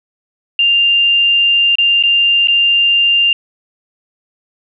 sine tone with dropouts, 2794 Hz, F7, in tune, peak -8 dBFS, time 0.59-3.33 s, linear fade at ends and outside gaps 2 ms, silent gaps 1.755-1.784 / 2.027-2.036 / 2.473-2.483 s, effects none

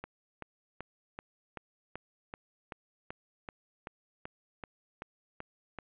click train, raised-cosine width 0.5 ms, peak -25 dBFS, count 16, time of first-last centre 0.04-5.787 s, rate 2.61 Hz, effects resampled to 8000 Hz + 9-bit

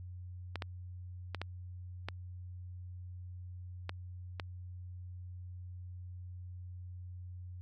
clicks, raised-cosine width 0.3 ms, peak -21 dBFS, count 7, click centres 0.557 / 0.622 / 1.347 / 1.416 / 2.086 / 3.894 / 4.398 s, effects added 90 Hz sine -43 dBFS peak until 7.61 s + MP3 96 kbps

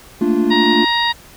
triangle chord, Bb major seventh, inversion third, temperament equal with one note detuned, 220 / 230.3 / 293.7 / 349.2 Hz, A3 / Bb3 / D4 / F4, 0 / -21 / 0 / 0 cents, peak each -18 / -17 / -16 / -15 dBFS, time 0.21-0.85 s, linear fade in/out 5 ms
harmonic tone, 941 Hz, A#5, 16 cents sharp, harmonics 1 / 2 / 3 / 4 / 5, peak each -18 / -19 / -27 / -19 / -26 dBFS, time 0.5-1.13 s, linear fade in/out 20 ms
effects pink hiss -42 dBFS RMS until 1.36 s

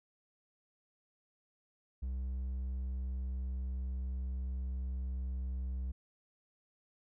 sine tone with hard clipping, 64.3 Hz, C2, 30 cents flat, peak -36 dBFS, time 2.02-5.92 s, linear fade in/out 10 ms, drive 3 dB, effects none

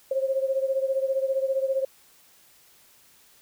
sine beating tone pair, 531 / 546 Hz, C5 / C#5, +25 / -26 cents, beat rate 15 Hz, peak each -24 / -28 dBFS, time 0.11-1.85 s, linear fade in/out 5 ms, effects white hiss -57 dBFS RMS until 3.41 s

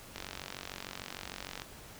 click train, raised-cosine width 0.2 ms, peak -22 dBFS, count 69, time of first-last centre 0.16-1.619 s, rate 46.6 Hz, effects pink hiss -51 dBFS RMS until 1.99 s

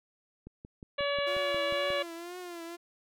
click train, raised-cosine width 3 ms, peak -32 dBFS, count 9, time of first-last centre 0.47-1.904 s, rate 5.58 Hz
harmonic tone, 569 Hz, C#5, 45 cents sharp, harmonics 1 / 2 / 3 / 4 / 5 / 6 / 7, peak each -30 / -37 / -38 / -38 / -39 / -41 / -43 dBFS, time 0.98-2.03 s, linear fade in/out 10 ms
sawtooth tone with vibrato, 347.7 Hz, F4, 8 cents flat, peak -36 dBFS, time 1.26-2.77 s, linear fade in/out 20 ms, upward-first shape triangle, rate 2 Hz, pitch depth 87 cents each way
effects none

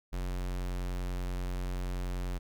square tone, 45.18 Hz, F#1, 40 cents flat, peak -33 dBFS, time 0.12-2.39 s, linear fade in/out 20 ms, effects none

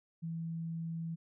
sine tone, 164.81 Hz, E3, in tune, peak -36 dBFS, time 0.22-1.16 s, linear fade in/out 20 ms, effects none

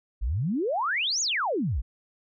sine exponential two-way sweep, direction up then down, 46.25 to 7040 to 46.25 Hz, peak -24 dBFS, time 0.21-1.82 s, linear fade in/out 20 ms, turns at 1.21 s, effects none

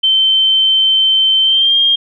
sine tone with pitch glide, 3097 to 3217 Hz, G7 to G7, -22 to +44 cents, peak -8 dBFS, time 0.03-1.96 s, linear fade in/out 10 ms, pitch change +66 cents, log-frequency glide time 1.42-1.78 s, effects none

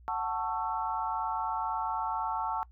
sine chord, F# minor seventh, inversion none, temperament just, 740 / 888 / 1110 / 1332 Hz, F#5 / A5 / C#6 / E6, 0 / +16 / +2 / +18 cents, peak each -37 / -32 / -37 / -37 dBFS, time 0.08-2.63 s, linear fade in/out 0 ms, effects noise-tail reverb RT60 0.1 s tail -22 dB re dry + added 60 Hz sine -52 dBFS peak until 2.71 s

